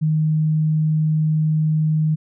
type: tone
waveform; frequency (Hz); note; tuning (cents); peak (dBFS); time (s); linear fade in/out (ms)
sine; 155.56; D#3; 0; -15; 0.01-2.16; 20
effects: none